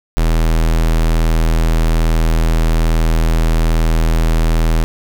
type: tone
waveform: square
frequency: 40.59 Hz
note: E1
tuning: 26 cents flat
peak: -11 dBFS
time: 0.17-4.84 s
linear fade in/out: 0 ms
effects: none